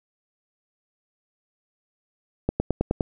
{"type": "accelerating click train", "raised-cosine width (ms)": 2, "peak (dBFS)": -8, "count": 6, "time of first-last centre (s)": [2.49, 3.008], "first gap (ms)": 110, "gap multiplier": 0.97, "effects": []}